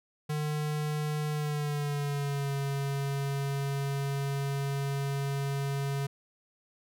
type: tone with pitch glide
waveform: square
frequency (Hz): 150.8 to 139.09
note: D3 to C#3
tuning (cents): +46 to +6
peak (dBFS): -30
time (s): 0.29-6.07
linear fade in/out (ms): 10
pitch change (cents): -140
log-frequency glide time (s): 1.32-2.53
effects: none